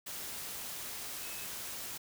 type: tone in noise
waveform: sine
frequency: 2583 Hz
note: E7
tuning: 36 cents flat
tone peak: -50 dBFS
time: 1.22-1.45 s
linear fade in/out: 10 ms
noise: white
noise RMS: -42 dBFS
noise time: 0.06-1.98 s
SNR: -11 dB
effects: none